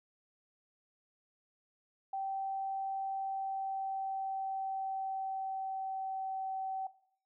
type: tone with pitch glide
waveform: sine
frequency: 776 to 765.8 Hz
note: G5 to G5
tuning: -18 to -41 cents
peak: -34 dBFS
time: 2.13-6.87 s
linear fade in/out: 5 ms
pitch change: -23 cents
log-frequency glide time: 3.13-6.55 s
effects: noise-tail reverb RT60 0.6 s tail -17 dB re dry